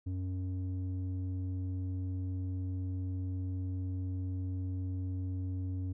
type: tone with low-pass filter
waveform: square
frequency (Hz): 92.4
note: F#2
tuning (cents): -2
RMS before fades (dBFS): -36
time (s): 0.06-5.93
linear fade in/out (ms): 10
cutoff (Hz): 220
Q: 2.3
effects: none